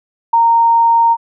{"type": "tone with ADSR envelope", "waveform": "sine", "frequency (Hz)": 925, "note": "A#5", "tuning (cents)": -14, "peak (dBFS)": -5, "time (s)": [0.33, 1.17], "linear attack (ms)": 8, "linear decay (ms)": 4, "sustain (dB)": -2, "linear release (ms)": 50, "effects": []}